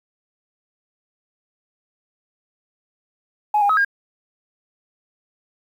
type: tone with pitch steps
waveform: sine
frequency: 841 / 812 / 1278 / 1617 Hz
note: G#5 / G#5 / D#6 / G#6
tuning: +22 / -39 / +46 / -47 cents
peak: -13 dBFS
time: 3.54-3.848 s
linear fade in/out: 5 ms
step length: 77 ms
effects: tanh soft clip ceiling -9 dBFS + 8-bit